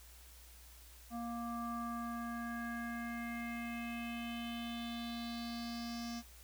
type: tone with low-pass filter sweep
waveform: square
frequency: 234.9 Hz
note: A#3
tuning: 13 cents sharp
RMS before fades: -42 dBFS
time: 1.1-6.23 s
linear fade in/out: 50 ms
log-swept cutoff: 950 to 5700 Hz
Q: 4.5
effects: added 60 Hz sine -57 dBFS peak until 6.43 s + white hiss -60 dBFS RMS until 6.43 s